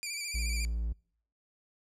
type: tone with vibrato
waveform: 15% pulse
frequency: 2349 Hz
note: D7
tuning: in tune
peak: -28 dBFS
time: 0.03-0.65 s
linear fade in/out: 0 ms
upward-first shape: square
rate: 14 Hz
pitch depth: 38 cents each way
type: tone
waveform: triangle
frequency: 56.5 Hz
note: A1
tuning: 47 cents sharp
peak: -28 dBFS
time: 0.34-0.93 s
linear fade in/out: 10 ms
effects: noise-tail reverb RT60 0.6 s tail -26 dB re dry + low-pass 12000 Hz 12 dB/octave